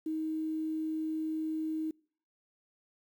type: tone with quantisation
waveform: sine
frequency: 315.3 Hz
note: D#4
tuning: 23 cents sharp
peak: -31 dBFS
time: 0.06-1.91 s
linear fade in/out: 5 ms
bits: 10
effects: noise-tail reverb RT60 0.5 s tail -26 dB re dry